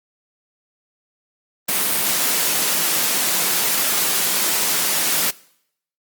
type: high-pass noise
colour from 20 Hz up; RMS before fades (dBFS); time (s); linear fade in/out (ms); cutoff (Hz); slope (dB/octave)
white; -19; 1.68-5.31; 10; 140; 96
effects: noise-tail reverb RT60 0.7 s tail -22 dB re dry + Opus 32 kbps